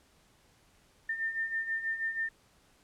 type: beating tone pair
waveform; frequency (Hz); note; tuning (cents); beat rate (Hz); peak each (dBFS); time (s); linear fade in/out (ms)
sine; 1800 / 1806.2; A6 / A6; +39 / +45; 6.2; -38 / -32; 1.09-2.29; 5
effects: pink hiss -65 dBFS RMS until 2.83 s + low-pass 11000 Hz 12 dB/octave